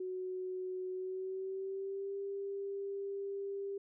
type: tone with pitch glide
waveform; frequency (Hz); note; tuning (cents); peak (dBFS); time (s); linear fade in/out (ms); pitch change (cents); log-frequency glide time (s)
sine; 370 to 396.6; F#4 to G4; 0 to +20; -37; 0-3.78; 5; +120; 0.91-2.16
effects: none